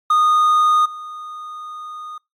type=tone with level steps; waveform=triangle; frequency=1232 Hz; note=D#6; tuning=17 cents flat; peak=-10 / -28 dBFS; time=0.1-2.18 s; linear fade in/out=5 ms; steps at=0.85 s; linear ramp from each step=10 ms; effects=noise-tail reverb RT60 0.2 s tail -25 dB re dry + AAC 64 kbps